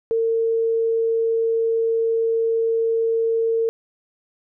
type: tone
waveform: sine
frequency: 454.4 Hz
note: A#4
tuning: 44 cents flat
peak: -17 dBFS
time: 0.11-3.69 s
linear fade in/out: 0 ms
effects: none